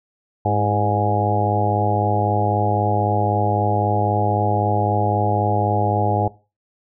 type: harmonic tone with a mistuned harmonic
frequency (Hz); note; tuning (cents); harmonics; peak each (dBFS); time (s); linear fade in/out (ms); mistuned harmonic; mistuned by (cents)
103.83; G#2; 0; 1 / 2 / 3 / 4 / 5 / 6 / 7 / 8; -21 / -28 / -28 / -27 / -28 / -27 / -23 / -22; 0.45-6.28; 5; 3; +46
effects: noise-tail reverb RT60 0.3 s tail -18 dB re dry